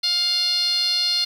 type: tone with band-pass filter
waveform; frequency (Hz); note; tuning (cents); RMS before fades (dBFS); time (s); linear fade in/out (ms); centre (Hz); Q
10% pulse; 707; F5; +21; -21; 0.03-1.25; 10; 4400; 7.3
effects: 8-bit